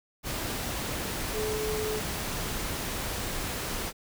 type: tone in noise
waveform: sine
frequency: 430 Hz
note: A4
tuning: 40 cents flat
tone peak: -30 dBFS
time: 1.32-2.02 s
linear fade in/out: 50 ms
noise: pink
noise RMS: -33 dBFS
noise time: 0.23-3.93 s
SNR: 0 dB
effects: none